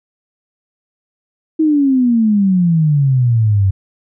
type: exponential sweep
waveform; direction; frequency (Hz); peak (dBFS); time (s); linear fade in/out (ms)
sine; down; 321.5 to 94; -9; 1.59-3.71; 10
effects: none